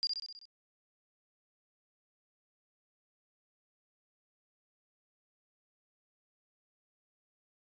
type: tone with echo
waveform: sine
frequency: 4807 Hz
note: D8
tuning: 39 cents sharp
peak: -28 dBFS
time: 0.03-0.07 s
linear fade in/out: 0 ms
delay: 64 ms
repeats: 6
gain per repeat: -4 dB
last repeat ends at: 0.454 s
effects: resampled to 16000 Hz